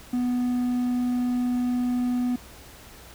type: tone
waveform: triangle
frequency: 246.9 Hz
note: B3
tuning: in tune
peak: -20 dBFS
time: 0.13-2.36 s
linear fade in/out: 5 ms
effects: added 60 Hz sine -52 dBFS peak until 3.14 s + pink hiss -47 dBFS RMS until 3.14 s